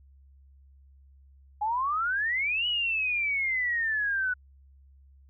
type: exponential two-way sweep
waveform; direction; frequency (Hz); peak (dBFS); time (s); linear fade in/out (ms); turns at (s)
sine; up then down; 820 to 2960 to 1473; -25; 1.61-4.34; 10; 2.67
effects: added 68 Hz sine -53 dBFS peak until 5.29 s